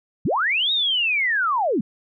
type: linear two-way sweep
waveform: sine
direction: up then down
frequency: 92.1 to 3800 to 176.5 Hz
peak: -18 dBFS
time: 0.25-1.81 s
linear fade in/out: 5 ms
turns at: 0.72 s
effects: none